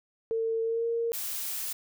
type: tone with pitch glide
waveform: sine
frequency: 451.7 to 463.6 Hz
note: A4 to A#4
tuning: +45 to -10 cents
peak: -26 dBFS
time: 0.31-1.12 s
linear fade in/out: 0 ms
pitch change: +45 cents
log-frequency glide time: 0.63-0.86 s
type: noise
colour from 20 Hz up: blue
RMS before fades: -34 dBFS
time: 1.13-1.73 s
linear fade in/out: 5 ms
effects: none